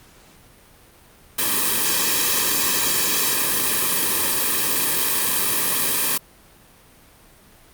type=noise with comb filter; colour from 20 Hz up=white; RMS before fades=-20 dBFS; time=1.38-6.18 s; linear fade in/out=10 ms; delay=1.4 ms; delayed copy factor=-0.85; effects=pink hiss -50 dBFS RMS until 7.73 s + Opus 48 kbps